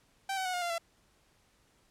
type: tone with pitch steps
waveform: sawtooth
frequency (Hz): 778 / 755.9 / 734.3 / 713.4 / 693.1 / 673.4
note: G5 / F#5 / F#5 / F5 / F5 / E5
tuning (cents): -13 / +37 / -13 / +37 / -13 / +37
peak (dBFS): -28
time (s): 0.29-0.782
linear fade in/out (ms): 5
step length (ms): 82
effects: pink hiss -68 dBFS RMS until 1.9 s + low-pass 11000 Hz 12 dB/octave